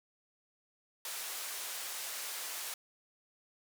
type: band-pass noise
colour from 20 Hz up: white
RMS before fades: -41 dBFS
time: 1.05-2.74 s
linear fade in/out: 2 ms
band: 590 to 14000 Hz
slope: 12 dB/octave
effects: none